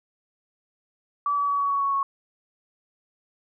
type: tone with pitch steps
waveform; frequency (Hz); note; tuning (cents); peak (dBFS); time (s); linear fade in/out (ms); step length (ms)
sine; 1151 / 1143 / 1135.2 / 1127.3 / 1119.5 / 1111.8 / 1104.1; D6 / D6 / C#6 / C#6 / C#6 / C#6 / C#6; -35 / -47 / +41 / +29 / +17 / +5 / -7; -21; 1.26-2.03; 2; 110
effects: none